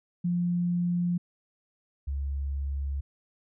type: tone pair in turn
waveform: sine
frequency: 175.2 / 69.53 Hz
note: F3 / C#2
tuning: +6 / +6 cents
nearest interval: octave + major third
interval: 1600 cents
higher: first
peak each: -24 / -28 dBFS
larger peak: first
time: 0.24-1.18 / 2.07-3.01 s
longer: neither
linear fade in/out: 10 ms
effects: none